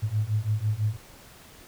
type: beating tone pair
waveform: sine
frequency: 103.83 / 109.83 Hz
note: G#2 / A2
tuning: 0 / -3 cents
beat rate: 6 Hz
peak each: -27 / -26 dBFS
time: 0.02-0.97 s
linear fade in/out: 20 ms
effects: pink hiss -50 dBFS RMS until 1.67 s